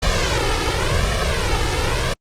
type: noise with flanger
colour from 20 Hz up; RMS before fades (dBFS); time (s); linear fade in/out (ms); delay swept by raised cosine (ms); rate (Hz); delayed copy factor
pink; -18; 0.02-2.14; 10; 1.7 to 2.34; 0.91; +0.95
effects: low-pass 6000 Hz 12 dB/octave + Opus 48 kbps